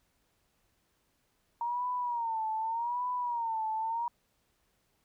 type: tone with vibrato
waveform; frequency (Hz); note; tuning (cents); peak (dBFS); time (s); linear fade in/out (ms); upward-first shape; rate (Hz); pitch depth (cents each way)
sine; 932.3; A#5; 0; -30; 1.61-4.08; 2; sine; 0.84; 110
effects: pink hiss -74 dBFS RMS until 5.04 s